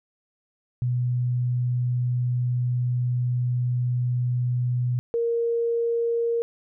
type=tone pair in turn; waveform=sine; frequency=123.47 / 466.2 Hz; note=B2 / A#4; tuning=0 / 0 cents; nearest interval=octave + major seventh; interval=2300 cents; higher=second; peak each=-21 dBFS; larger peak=neither; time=0.82-4.99 / 5.14-6.42 s; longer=first; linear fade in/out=0 ms; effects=none